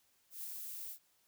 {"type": "noise with ADSR envelope", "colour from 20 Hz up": "violet", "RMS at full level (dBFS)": -42, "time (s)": [0.3, 0.99], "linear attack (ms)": 140, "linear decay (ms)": 6, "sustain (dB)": -3, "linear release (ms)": 87, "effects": ["white hiss -73 dBFS RMS until 1.27 s"]}